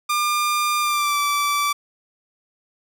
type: tone with pitch glide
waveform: sawtooth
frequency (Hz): 1200 to 1161.1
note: D6 to D6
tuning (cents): +37 to -20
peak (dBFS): -15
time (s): 0.09-1.73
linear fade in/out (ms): 10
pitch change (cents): -57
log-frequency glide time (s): 0.81-1.19
effects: none